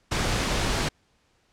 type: noise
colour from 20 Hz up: pink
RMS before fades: -25 dBFS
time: 0.11-0.89 s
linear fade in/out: 10 ms
effects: pink hiss -66 dBFS RMS until 1.52 s + low-pass 7000 Hz 12 dB/octave